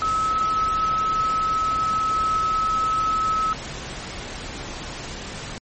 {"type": "tone in noise", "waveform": "sine", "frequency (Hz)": 1292, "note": "E6", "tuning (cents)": -35, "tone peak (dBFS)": -19, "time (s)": [0.02, 3.53], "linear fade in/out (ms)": 0, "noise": "pink", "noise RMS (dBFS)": -33, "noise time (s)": [0, 5.58], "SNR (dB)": 11, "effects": ["MP3 32 kbps"]}